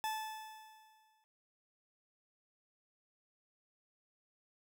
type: tone with exponential decay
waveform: 40% pulse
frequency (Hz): 871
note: A5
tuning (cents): -18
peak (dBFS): -33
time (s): 0.04-1.24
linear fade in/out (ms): 0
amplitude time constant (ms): 260
effects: noise-tail reverb RT60 0.6 s tail -25 dB re dry